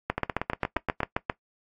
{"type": "two click trains", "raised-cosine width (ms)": 0.5, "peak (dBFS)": [-9, -12], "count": [10, 8], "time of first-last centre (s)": [[0.1, 1.298], [0.18, 1.004]], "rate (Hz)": [7.51, 8.49], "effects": ["noise-tail reverb RT60 0.1 s tail -18 dB re dry", "AAC 64 kbps"]}